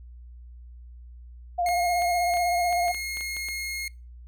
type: tone with vibrato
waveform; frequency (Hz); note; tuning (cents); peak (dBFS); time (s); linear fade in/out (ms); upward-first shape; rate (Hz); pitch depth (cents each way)
sine; 701; F5; +6; -22; 1.58-2.92; 10; triangle; 16; 46
type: tone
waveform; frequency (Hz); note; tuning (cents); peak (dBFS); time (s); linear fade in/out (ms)
sawtooth; 2151; C7; +47; -27; 1.66-3.88; 2
type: clicks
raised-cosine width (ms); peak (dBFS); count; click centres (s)
0.3; -26; 11; 1.688 / 2.021 / 2.338 / 2.371 / 2.727 / 2.882 / 2.946 / 3.171 / 3.209 / 3.367 / 3.486
effects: noise-tail reverb RT60 0.3 s tail -23 dB re dry + added 60 Hz sine -42 dBFS peak until 4.27 s